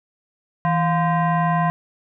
sine tone with frequency modulation, 163.8 Hz, E3, 11 cents flat, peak -16 dBFS, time 0.65-1.7 s, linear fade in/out 0 ms, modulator 867 Hz, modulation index 1.2, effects none

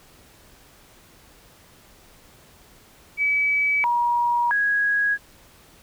sine tone with pitch steps, 2288 / 955 / 1657 Hz, D7 / A#5 / G#6, -46 / +42 / -4 cents, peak -18 dBFS, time 3.17-5.18 s, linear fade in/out 50 ms, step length 670 ms, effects pink hiss -52 dBFS RMS until 5.82 s

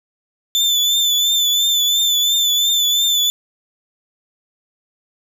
35% pulse tone with vibrato, 3520 Hz, A7, in tune, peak -12 dBFS, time 0.55-3.3 s, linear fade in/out 0 ms, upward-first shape triangle, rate 2.9 Hz, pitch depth 46 cents each way, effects none

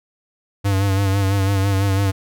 square tone with vibrato, 98 Hz, G2, in tune, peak -16 dBFS, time 0.64-2.12 s, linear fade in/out 20 ms, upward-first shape sine, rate 6 Hz, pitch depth 44 cents each way, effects none

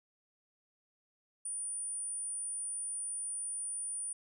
sine tone, 9397 Hz, D9, in tune, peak -36 dBFS, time 1.45-4.13 s, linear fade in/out 5 ms, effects none

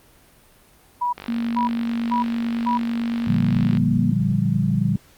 sine tone bursts, 974 Hz, B5, 24 cents flat, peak -19 dBFS, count 4, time 1.01-2.78 s, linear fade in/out 10 ms, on 120 ms, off 430 ms
click train, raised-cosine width 0.3 ms, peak -17 dBFS, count 128, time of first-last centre 1.18-3.772 s, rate 49 Hz
sine tone with pitch glide, 233.1 to 235.8 Hz, A#3 to A#3, 0 to +20 cents, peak -21 dBFS, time 1.28-4.12 s, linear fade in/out 5 ms, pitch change +20 cents, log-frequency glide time 3-3.8 s
sine chord, G minor seventh, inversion first, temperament equal with one note detuned, 116.54 / 146.83 / 174.61 / 197.82 Hz, Bb2 / D3 / F3 / G3, 0 / 0 / 0 / +16 cents, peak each -23 / -23 / -23 / -22 dBFS, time 3.27-4.96 s, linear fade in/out 5 ms
effects pink hiss -53 dBFS RMS until 5.17 s + Opus 32 kbps

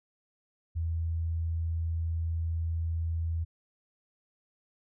sine tone, 82.41 Hz, E2, in tune, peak -28 dBFS, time 0.75-3.45 s, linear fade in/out 20 ms, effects none

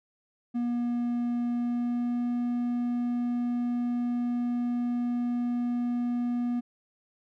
triangle tone with pitch glide, 240 to 241.9 Hz, B3 to B3, -49 to -36 cents, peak -24 dBFS, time 0.54-6.61 s, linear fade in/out 20 ms, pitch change +13 cents, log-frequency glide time 1.5-2.29 s, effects none

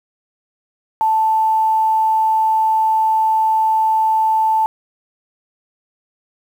sine tone with quantisation, 880 Hz, A5, in tune, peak -12 dBFS, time 1.01-4.66 s, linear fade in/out 0 ms, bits 7, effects none

